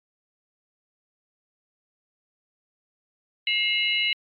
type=tone cluster; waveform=sine; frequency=2131 / 2669 / 2897 / 3972 Hz; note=C7 / E7 / F#7 / B7; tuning=+31 / +21 / -37 / +9 cents; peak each=-25 / -30 / -24 / -31 dBFS; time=3.47-4.13 s; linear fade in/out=2 ms; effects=MP3 64 kbps